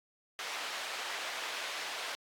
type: band-pass noise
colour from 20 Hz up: white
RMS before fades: -40 dBFS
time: 0.39-2.15 s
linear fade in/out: 0 ms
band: 610 to 3500 Hz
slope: 12 dB/octave
effects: AAC 64 kbps